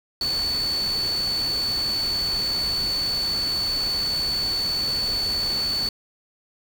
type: tone in noise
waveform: sine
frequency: 4465 Hz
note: C#8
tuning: 12 cents sharp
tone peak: -22 dBFS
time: 0.21-5.89 s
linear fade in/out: 2 ms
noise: pink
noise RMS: -34 dBFS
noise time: 0.21-5.89 s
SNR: +9 dB
effects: none